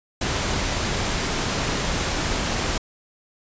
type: noise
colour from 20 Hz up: pink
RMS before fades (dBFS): -24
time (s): 0.21-2.78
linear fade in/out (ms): 5
effects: resampled to 16000 Hz